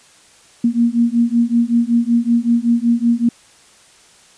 sine beating tone pair, 232.7 / 238 Hz, A#3 / A#3, -3 / +36 cents, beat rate 5.3 Hz, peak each -15 dBFS, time 0.64-3.29 s, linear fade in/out 5 ms, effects white hiss -48 dBFS RMS until 4.37 s + resampled to 22050 Hz

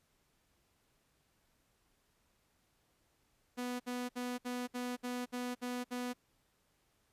sawtooth tone bursts, 246.9 Hz, B3, in tune, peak -33 dBFS, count 9, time 3.57-6.136 s, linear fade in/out 20 ms, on 230 ms, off 62 ms, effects pink hiss -75 dBFS RMS until 7.12 s + resampled to 32000 Hz

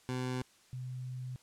20% pulse / sine tone pair in turn, 127.1 / 127.1 Hz, C3 / C3, -50 / -50 cents, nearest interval unison, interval 0 cents, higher neither, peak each -29 / -38 dBFS, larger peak first, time 0.09-0.42 / 0.73-1.36 s, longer second, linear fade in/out 0 ms, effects white hiss -64 dBFS RMS until 1.42 s + low-pass 9000 Hz 12 dB/octave

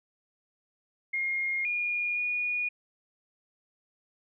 sine tone with pitch steps, 2136 / 2431 / 2450 Hz, C7 / D#7 / D#7, +35 / -41 / -27 cents, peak -27 dBFS, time 1.13-2.69 s, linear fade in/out 10 ms, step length 520 ms, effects none

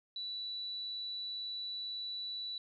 sine tone, 3951 Hz, B7, in tune, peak -38 dBFS, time 0.16-2.58 s, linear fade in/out 2 ms, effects none

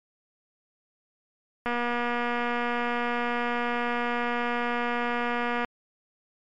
click train, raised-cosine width 0.5 ms, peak -14 dBFS, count 958, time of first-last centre 1.66-5.647 s, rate 240 Hz, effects MP3 64 kbps

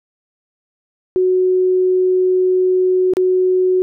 sine tone with dropouts, 369.2 Hz, F#4, 4 cents flat, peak -11 dBFS, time 1.16-3.82 s, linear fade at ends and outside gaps 0 ms, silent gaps 3.136-3.169 s, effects none

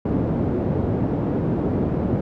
pink band-pass noise, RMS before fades -22 dBFS, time 0.05-2.21 s, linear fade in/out 5 ms, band 110 to 410 Hz, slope 12 dB/octave, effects none

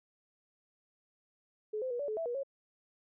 sine tone with pitch steps, 427.6 / 516 / 482.8 / 574 / 431.1 / 659 / 481.3 / 549 Hz, A4 / C5 / B4 / D5 / A4 / E5 / B4 / C#5, -49 / -24 / -39 / -40 / -35 / -1 / -45 / -17 cents, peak -33 dBFS, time 1.73-2.434 s, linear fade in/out 10 ms, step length 88 ms, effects none

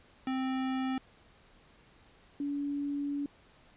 square / sine tone pair in turn, 261.6 / 285.4 Hz, C4 / D4, 0 / -49 cents, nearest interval major second, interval 151 cents, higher second, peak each -31 / -31 dBFS, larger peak neither, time 0.27-0.98 / 2.4-3.26 s, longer second, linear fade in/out 2 ms, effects pink hiss -61 dBFS RMS until 3.76 s + resampled to 8000 Hz

